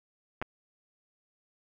clicks, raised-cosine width 0.5 ms, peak -19 dBFS, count 2, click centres 0.416 / 0.424 s, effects none

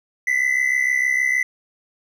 triangle tone pair together, 1975.5 / 2042 Hz, B6 / C7, 0 / -43 cents, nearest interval minor second, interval 57 cents, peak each -17 dBFS, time 0.27-1.43 s, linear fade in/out 5 ms, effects tanh soft clip ceiling -11 dBFS

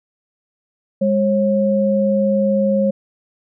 sine tone pair together, 203.9 / 543 Hz, G#3 / C#5, -32 / -36 cents, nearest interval octave + perfect fourth, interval 1696 cents, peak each -16 dBFS, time 1.01-2.91 s, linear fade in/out 10 ms, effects none

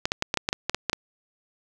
clicks, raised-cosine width 0.2 ms, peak -6 dBFS, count 11, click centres 0.055 / 0.119 / 0.224 / 0.341 / 0.373 / 0.489 / 0.529 / 0.696 / 0.746 / 0.897 / 0.931 s, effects none

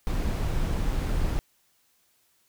brown noise with dropouts, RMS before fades -26 dBFS, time 0.07-1.39 s, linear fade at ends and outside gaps 0 ms, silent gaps 0.925-0.93 s, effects white hiss -67 dBFS RMS until 2.48 s

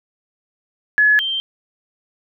sine tone pair in turn, 1701 / 3145 Hz, G#6 / G7, +41 / +5 cents, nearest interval major seventh, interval 1064 cents, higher second, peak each -10 / -19 dBFS, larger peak first, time 0.98-1.19 / 1.19-1.4 s, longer neither, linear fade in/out 0 ms, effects none

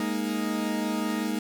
40% pulse chord, Ab suspended second, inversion none, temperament equal, 207.7 / 233.1 / 311.1 Hz, Ab3 / Bb3 / Eb4, 0 / 0 / 0 cents, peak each -30 dBFS, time 0-1.39 s, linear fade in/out 2 ms, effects none

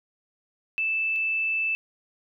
sine tone pair in turn, 2637 / 2637 Hz, E7 / E7, 0 / 0 cents, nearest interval unison, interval 0 cents, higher neither, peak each -23 dBFS, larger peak neither, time 0.78-1.16 / 1.16-1.75 s, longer second, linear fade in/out 0 ms, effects none

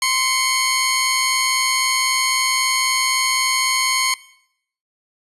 15% pulse tone pair together, 1041.6 / 2207 Hz, C6 / C#7, -8 / -8 cents, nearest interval octave + minor second, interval 1300 cents, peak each -13 dBFS, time 0.02-4.14 s, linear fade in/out 2 ms, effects noise-tail reverb RT60 0.7 s tail -19 dB re dry + resampled to 32000 Hz

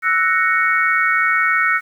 sine chord, F# dominant seventh, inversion third, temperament equal, 1318.5 / 1480 / 1864.7 / 2217 Hz, E6 / F#6 / A#6 / C#7, 0 / 0 / 0 / 0 cents, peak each -19 dBFS, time 0.02-1.81 s, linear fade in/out 50 ms, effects 8-bit

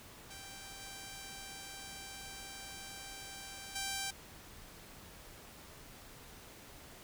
5% pulse tone with level steps, 784 Hz, G5, in tune, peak -37 / -35 / -25 dBFS, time 0.3-4.11 s, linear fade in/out 10 ms, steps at 0.8 / 3.75 s, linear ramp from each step 10 ms, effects pink hiss -54 dBFS RMS until 7.03 s

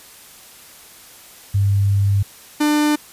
sine / 45% pulse tone pair in turn, 99.7 / 298.8 Hz, G2 / D4, +30 / +30 cents, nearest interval octave + perfect fifth, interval 1900 cents, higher second, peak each -13 / -14 dBFS, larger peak first, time 1.54-2.23 / 2.6-2.96 s, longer first, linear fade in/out 10 ms, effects white hiss -43 dBFS RMS until 3.12 s + resampled to 32000 Hz

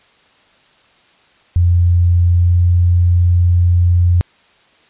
sine tone with pitch glide, 87.31 to 87.87 Hz, F2 to F2, 0 to +11 cents, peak -8 dBFS, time 1.56-4.21 s, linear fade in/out 0 ms, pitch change +11 cents, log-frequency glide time 2.32-2.57 s, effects white hiss -51 dBFS RMS until 4.89 s + resampled to 8000 Hz

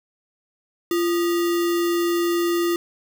sine tone with sample-and-hold, 343.9 Hz, F4, 27 cents flat, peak -18 dBFS, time 0.91-2.76 s, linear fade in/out 2 ms, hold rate 1575 Hz, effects none

